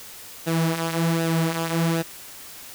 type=tone with flanger; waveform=sawtooth; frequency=164.81 Hz; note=E3; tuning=in tune; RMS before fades=-23 dBFS; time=0.46-2.03 s; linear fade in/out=20 ms; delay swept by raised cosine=0.9 to 6.6 ms; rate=1.3 Hz; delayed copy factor=-0.6; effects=white hiss -41 dBFS RMS until 2.74 s